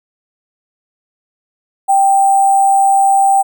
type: tone with sample-and-hold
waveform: sine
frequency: 784 Hz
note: G5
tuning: in tune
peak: -7 dBFS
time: 1.88-3.43 s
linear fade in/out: 20 ms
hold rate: 8820 Hz
effects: none